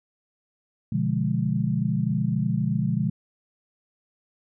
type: chord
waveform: sine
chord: B diminished seventh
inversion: none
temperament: equal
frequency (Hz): 123.47 / 146.83 / 174.61 / 207.7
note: B2 / D3 / F3 / Ab3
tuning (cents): 0 / 0 / 0 / 0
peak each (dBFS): -27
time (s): 0.92-3.1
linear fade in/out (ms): 5
effects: none